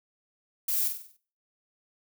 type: noise with echo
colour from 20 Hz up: violet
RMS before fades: -28 dBFS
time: 0.68-0.88 s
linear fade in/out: 5 ms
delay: 48 ms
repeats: 6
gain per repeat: -6 dB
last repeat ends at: 1.168 s
effects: noise-tail reverb RT60 0.4 s tail -17 dB re dry